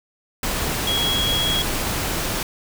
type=tone in noise; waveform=sine; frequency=3313 Hz; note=G#7; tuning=5 cents flat; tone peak=-20 dBFS; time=0.87-1.62 s; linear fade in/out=2 ms; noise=pink; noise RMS=-24 dBFS; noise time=0.43-2.43 s; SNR=+1 dB; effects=none